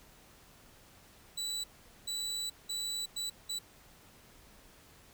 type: tone bursts at uneven times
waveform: 30% pulse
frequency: 3951 Hz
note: B7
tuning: in tune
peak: -32 dBFS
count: 5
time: 1.37-1.64 / 2.07-2.5 / 2.69-3.06 / 3.16-3.3 / 3.49-3.59 s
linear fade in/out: 10 ms
effects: pink hiss -59 dBFS RMS until 5.13 s